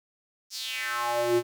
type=tone with high-pass filter sweep; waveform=square; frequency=119.5 Hz; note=A#2; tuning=43 cents sharp; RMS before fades=-28 dBFS; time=0.5-1.43 s; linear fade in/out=50 ms; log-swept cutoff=5700 to 270 Hz; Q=3.7; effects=none

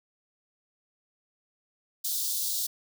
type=high-pass noise; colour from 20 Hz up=white; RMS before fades=-30 dBFS; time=2.04-2.67 s; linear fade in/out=10 ms; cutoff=3600 Hz; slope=48 dB/octave; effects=none

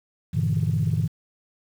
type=chord; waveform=sine; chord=E half-diminished seventh; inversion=first; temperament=just; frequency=98.89 / 118.67 / 148.33 / 164.81 Hz; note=G2 / Bb2 / D3 / E3; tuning=+16 / +31 / +18 / 0 cents; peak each=-25 dBFS; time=0.33-1.08 s; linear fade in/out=20 ms; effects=tanh soft clip ceiling -13 dBFS + 8-bit

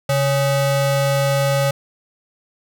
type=ring-modulated tone; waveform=square; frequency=347.2 Hz; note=F4; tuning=10 cents flat; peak=-13 dBFS; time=0.09-1.71 s; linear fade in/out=5 ms; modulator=210 Hz; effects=none

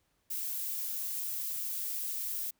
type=noise; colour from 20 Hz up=violet; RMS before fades=-36 dBFS; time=0.3-2.51 s; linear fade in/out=10 ms; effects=pink hiss -75 dBFS RMS until 2.59 s

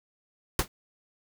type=noise with exponential decay; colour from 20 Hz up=pink; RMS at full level=-20 dBFS; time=0.59-0.68 s; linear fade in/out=2 ms; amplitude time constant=19 ms; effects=none

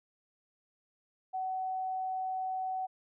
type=tone; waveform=sine; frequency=752 Hz; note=F#5; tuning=28 cents sharp; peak=-32 dBFS; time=1.33-2.87 s; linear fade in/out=20 ms; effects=none

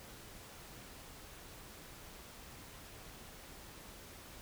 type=silence; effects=pink hiss -53 dBFS RMS until 4.41 s

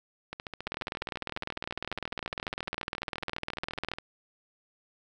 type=two click trains; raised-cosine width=0.3 ms; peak=-21 / -16 dBFS; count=54 / 66; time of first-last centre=0.33-3.985 / 0.67-3.936 s; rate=14.5 / 19.9 Hz; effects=none

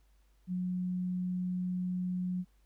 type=tone; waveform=sine; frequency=181.5 Hz; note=F#3; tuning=33 cents flat; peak=-31 dBFS; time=0.47-2.45 s; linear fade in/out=50 ms; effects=added 50 Hz sine -63 dBFS peak until 2.65 s + pink hiss -75 dBFS RMS until 2.65 s

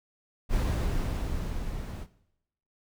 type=noise with level ramp; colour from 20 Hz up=brown; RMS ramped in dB=-25 to -37 dBFS; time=0.49-2.07 s; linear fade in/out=50 ms; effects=noise-tail reverb RT60 0.8 s tail -17 dB re dry

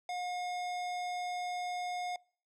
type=tone; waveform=square; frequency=718 Hz; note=F5; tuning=48 cents sharp; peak=-36 dBFS; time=0.09-2.16 s; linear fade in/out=2 ms; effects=noise-tail reverb RT60 0.5 s tail -26 dB re dry + low-pass 7000 Hz 12 dB/octave

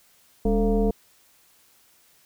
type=tone with frequency modulation; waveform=sine; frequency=204.4 Hz; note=G#3; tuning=27 cents flat; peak=-18 dBFS; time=0.45-0.91 s; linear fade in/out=5 ms; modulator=243 Hz; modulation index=1.4; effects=white hiss -59 dBFS RMS until 2.25 s

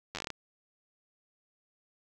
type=slowing click train; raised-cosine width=0.2 ms; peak=-19 dBFS; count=9; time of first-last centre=0.15-0.303 s; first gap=10 ms; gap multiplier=1.18; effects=none

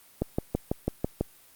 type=click train; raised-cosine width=2 ms; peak=-12 dBFS; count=7; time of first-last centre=0.22-1.21 s; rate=6.06 Hz; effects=white hiss -56 dBFS RMS until 1.55 s + Opus 32 kbps

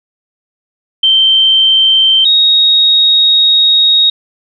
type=tone pair in turn; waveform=sine; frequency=3122 / 3760 Hz; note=G7 / A#7; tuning=-8 / +14 cents; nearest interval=minor third; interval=322 cents; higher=second; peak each=-5 dBFS; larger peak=neither; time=1.03-2.25 / 2.25-4.1 s; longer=second; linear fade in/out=5 ms; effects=none

